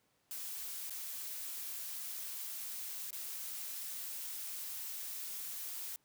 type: noise with dropouts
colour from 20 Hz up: blue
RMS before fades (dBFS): -43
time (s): 0.31-5.96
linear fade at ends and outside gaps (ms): 0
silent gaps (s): 0.897-0.906 / 3.106-3.129
effects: pink hiss -75 dBFS RMS until 6.04 s + high-pass 100 Hz 12 dB/octave